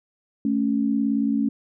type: tone pair together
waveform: sine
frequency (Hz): 218.9 / 277.2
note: A3 / C#4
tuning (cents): -9 / 0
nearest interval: major third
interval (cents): 409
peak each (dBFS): -22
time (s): 0.45-1.49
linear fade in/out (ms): 2
effects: none